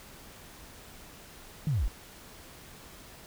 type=linear sweep; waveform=sine; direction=down; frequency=164.81 to 30.87 Hz; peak=-25 dBFS; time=1.67-1.88 s; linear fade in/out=0 ms; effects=pink hiss -50 dBFS RMS until 3.26 s